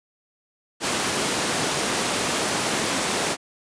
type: high-pass noise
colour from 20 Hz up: pink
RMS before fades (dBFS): -24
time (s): 0.8-3.37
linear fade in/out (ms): 50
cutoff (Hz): 210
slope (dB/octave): 12
effects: resampled to 22050 Hz